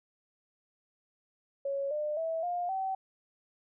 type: tone with pitch steps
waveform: sine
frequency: 554.4 / 601.1 / 651.7 / 706.6 / 766.1 Hz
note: C#5 / D5 / E5 / F5 / G5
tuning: 0 / +40 / -20 / +20 / -40 cents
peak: -30 dBFS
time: 1.65-2.95 s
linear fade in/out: 5 ms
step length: 260 ms
effects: none